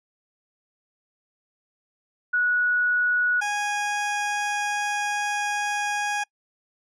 sine / 20% pulse tone pair in turn, 1465 / 824.8 Hz, F#6 / G#5, -18 / -12 cents, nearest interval minor seventh, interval 994 cents, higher first, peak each -19 dBFS, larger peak neither, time 2.33-3.41 / 3.41-6.24 s, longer second, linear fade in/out 10 ms, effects noise-tail reverb RT60 0.1 s tail -26 dB re dry + resampled to 22050 Hz

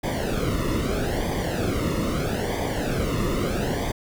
brown noise with flanger, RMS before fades -25 dBFS, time 0.03-3.92 s, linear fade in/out 10 ms, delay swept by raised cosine 0.73 to 1.28 ms, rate 0.78 Hz, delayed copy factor -0.8, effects none

